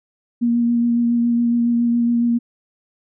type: tone with vibrato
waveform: sine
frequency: 236.5 Hz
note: A#3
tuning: 25 cents sharp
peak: -14 dBFS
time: 0.41-2.39 s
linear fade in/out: 20 ms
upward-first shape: sine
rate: 7.2 Hz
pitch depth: 15 cents each way
effects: none